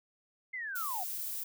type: linear sweep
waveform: sine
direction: down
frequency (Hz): 2111 to 675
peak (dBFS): -36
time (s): 0.53-1.04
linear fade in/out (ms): 10
type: noise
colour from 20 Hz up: violet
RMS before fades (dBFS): -38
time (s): 0.75-1.44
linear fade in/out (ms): 10
effects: none